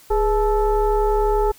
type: tone with frequency modulation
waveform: sine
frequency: 415.3 Hz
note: G#4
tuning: in tune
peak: -15 dBFS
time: 0.1-1.52 s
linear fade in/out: 10 ms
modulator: 451 Hz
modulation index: 1.1
effects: white hiss -49 dBFS RMS until 1.58 s